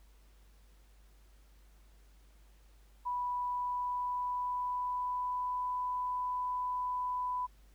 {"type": "tone with pitch glide", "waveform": "sine", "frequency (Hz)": [985, 996.4], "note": ["B5", "B5"], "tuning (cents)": [-5, 15], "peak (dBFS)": -32, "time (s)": [3.05, 7.47], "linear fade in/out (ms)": 20, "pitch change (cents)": 20, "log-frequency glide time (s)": [3.26, 5.72], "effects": ["added 50 Hz sine -58 dBFS peak until 7.74 s", "pink hiss -69 dBFS RMS until 7.74 s"]}